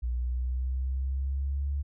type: linear sweep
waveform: sine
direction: up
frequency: 59.8 to 71.2 Hz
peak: -27 dBFS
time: 0.02-1.83 s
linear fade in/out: 20 ms
effects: none